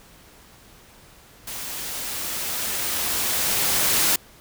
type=noise with level ramp; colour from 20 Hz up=white; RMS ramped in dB=-33 to -19 dBFS; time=1.47-4.16 s; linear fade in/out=5 ms; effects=pink hiss -50 dBFS RMS until 4.4 s